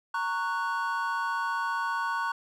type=chord; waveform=triangle; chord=F# major; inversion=first; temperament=just; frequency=925 / 1110 / 1480 Hz; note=A#5 / C#6 / F#6; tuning=-14 / +2 / 0 cents; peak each=-30 dBFS; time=0.14-2.32 s; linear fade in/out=5 ms; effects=none